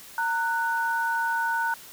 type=tone pair together; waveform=sine; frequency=919 / 1481.7 Hz; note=A#5 / F#6; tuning=-25 / +2 cents; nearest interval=minor sixth; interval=827 cents; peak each=-26 dBFS; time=0.18-1.74 s; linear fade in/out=2 ms; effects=white hiss -46 dBFS RMS until 1.92 s